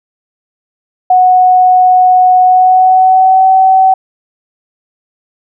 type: tone with pitch glide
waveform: sine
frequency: 736 to 759.8 Hz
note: F#5 to F#5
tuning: -9 to +46 cents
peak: -3 dBFS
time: 1.1-3.94 s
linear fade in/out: 5 ms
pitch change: +55 cents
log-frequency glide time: 2.43-3.48 s
effects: none